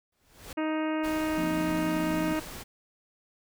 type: noise with exponential growth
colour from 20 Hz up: pink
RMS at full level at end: -39 dBFS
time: 0.12-0.53 s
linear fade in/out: 5 ms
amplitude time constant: 89 ms
type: harmonic tone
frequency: 312.2 Hz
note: D#4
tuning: 6 cents sharp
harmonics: 1 / 2 / 3 / 4 / 5 / 6 / 7 / 8 / 9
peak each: -28 / -34 / -38 / -40 / -42 / -44 / -45 / -46 / -47 dBFS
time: 0.57-2.4 s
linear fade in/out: 10 ms
type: noise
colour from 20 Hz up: pink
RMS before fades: -41 dBFS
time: 1.03-2.64 s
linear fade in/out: 20 ms
type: chord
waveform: sine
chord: F suspended fourth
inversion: none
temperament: equal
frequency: 174.61 / 233.1 / 261.6 Hz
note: F3 / Bb3 / C4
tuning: 0 / 0 / 0 cents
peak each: -33 / -39 / -37 dBFS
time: 1.37-2.33 s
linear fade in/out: 5 ms
effects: none